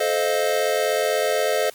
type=chord; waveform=square; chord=F dominant seventh; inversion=first; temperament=equal with one note detuned; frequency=434.9 / 523.3 / 622.3 / 698.5 Hz; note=A4 / C5 / Eb5 / F5; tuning=-20 / 0 / 0 / 0 cents; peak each=-25 / -25 / -24 / -28 dBFS; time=0-1.7 s; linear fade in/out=5 ms; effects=white hiss -47 dBFS RMS until 1.74 s + MP3 96 kbps